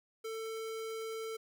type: tone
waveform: square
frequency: 445.5 Hz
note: A4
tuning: 22 cents sharp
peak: -39 dBFS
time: 0.24-1.37 s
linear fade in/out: 10 ms
effects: none